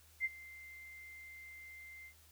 sine tone with ADSR envelope, 2087 Hz, C7, 5 cents flat, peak -30 dBFS, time 0.2-2.14 s, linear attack 47 ms, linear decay 33 ms, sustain -20 dB, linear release 79 ms, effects added 78 Hz sine -65 dBFS peak until 2.31 s + white hiss -65 dBFS RMS until 2.31 s

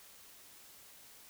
silence, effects white hiss -57 dBFS RMS until 1.29 s

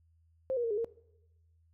sine tone with pitch steps, 526 / 479 / 460.6 / 414.6 / 461 Hz, C5 / A#4 / A#4 / G#4 / A#4, +9 / +47 / -21 / -3 / -19 cents, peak -29 dBFS, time 0.5-0.845 s, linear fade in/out 0 ms, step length 69 ms, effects noise-tail reverb RT60 0.9 s tail -20 dB re dry + added 82 Hz sine -64 dBFS peak until 1.73 s

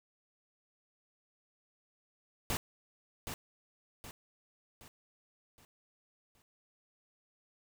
pink noise with echo, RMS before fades -34 dBFS, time 2.5-2.57 s, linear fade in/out 0 ms, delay 770 ms, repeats 5, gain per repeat -7 dB, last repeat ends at 6.42 s, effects none

